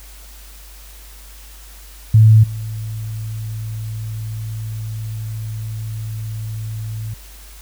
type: tone with level steps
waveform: sine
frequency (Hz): 109.7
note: A2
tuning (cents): -5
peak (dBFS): -5 / -23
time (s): 2.14-7.14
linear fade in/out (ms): 5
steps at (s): 2.43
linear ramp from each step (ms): 10
effects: added 50 Hz sine -38 dBFS peak until 7.61 s + white hiss -43 dBFS RMS until 7.61 s